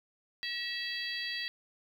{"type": "harmonic tone with a mistuned harmonic", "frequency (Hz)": 659.3, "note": "E5", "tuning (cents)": 0, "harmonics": [3, 4, 5, 6, 7], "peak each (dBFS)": [-38, -43, -41, -43, -40], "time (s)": [0.43, 1.48], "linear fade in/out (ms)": 0, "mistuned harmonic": 3, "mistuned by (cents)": -47, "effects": ["10-bit"]}